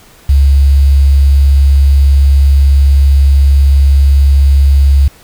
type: tone with quantisation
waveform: sine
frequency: 69.3 Hz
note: C#2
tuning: in tune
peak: -3 dBFS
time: 0.29-5.08 s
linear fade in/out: 5 ms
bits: 5
effects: pink hiss -41 dBFS RMS until 5.23 s